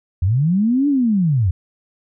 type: linear two-way sweep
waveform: sine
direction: up then down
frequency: 81 to 294.1 to 81 Hz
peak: -13 dBFS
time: 0.22-1.51 s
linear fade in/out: 5 ms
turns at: 0.88 s
effects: none